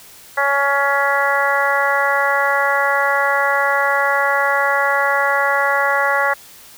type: harmonic tone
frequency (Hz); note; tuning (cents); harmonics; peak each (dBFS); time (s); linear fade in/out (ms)
280; C#4; +18; 2 / 3 / 4 / 5 / 6 / 7; -21 / -21 / -21 / -21 / -21 / -21; 0.37-6.34; 10
effects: white hiss -42 dBFS RMS until 6.77 s